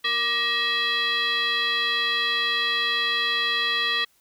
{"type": "tone with frequency modulation", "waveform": "sine", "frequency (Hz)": 2605, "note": "E7", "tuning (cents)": -21, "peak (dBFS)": -20, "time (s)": [0.04, 4.05], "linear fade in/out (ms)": 10, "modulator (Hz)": 713, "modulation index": 1.9, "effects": ["tanh soft clip ceiling -16 dBFS", "white hiss -63 dBFS RMS until 4.2 s"]}